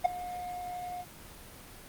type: tone with ADSR envelope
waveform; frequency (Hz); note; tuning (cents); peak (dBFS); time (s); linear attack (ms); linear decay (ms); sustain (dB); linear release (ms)
triangle; 717; F5; +45; -15; 0.04-1.05; 16; 6; -19; 46
effects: pink hiss -49 dBFS RMS until 1.88 s + Opus 24 kbps